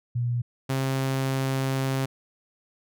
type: tone pair in turn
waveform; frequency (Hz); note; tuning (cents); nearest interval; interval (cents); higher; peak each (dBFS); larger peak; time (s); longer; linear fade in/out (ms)
sine / sawtooth; 120.5 / 133.7; B2 / C3; -42 / +38; major second; 180; second; -23 / -20; second; 0.15-0.42 / 0.69-2.06; second; 10
effects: none